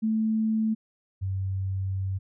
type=tone pair in turn; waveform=sine; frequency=219.7 / 95.74 Hz; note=A3 / G2; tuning=-2 / -40 cents; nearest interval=octave + major second; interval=1438 cents; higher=first; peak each=-22 / -26 dBFS; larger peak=first; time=0.02-0.75 / 1.21-2.19 s; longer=second; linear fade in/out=20 ms; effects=none